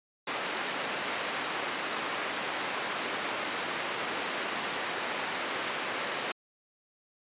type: band-pass noise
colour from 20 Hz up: white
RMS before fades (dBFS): -34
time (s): 0.27-6.32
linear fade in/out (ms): 5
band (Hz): 250 to 2300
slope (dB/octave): 12
effects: resampled to 8000 Hz